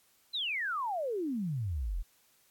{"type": "exponential sweep", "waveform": "sine", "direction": "down", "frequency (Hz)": [4117, 36], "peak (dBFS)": -31, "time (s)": [0.33, 2.03], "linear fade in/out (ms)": 20, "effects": ["white hiss -67 dBFS RMS until 2.5 s", "AAC 64 kbps"]}